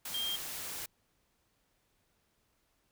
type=tone in noise; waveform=sine; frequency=3200 Hz; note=G7; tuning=35 cents sharp; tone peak=-33 dBFS; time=0.14-0.36 s; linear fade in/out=5 ms; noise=white; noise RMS=-41 dBFS; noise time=0.05-0.86 s; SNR=+5 dB; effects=pink hiss -75 dBFS RMS until 2.91 s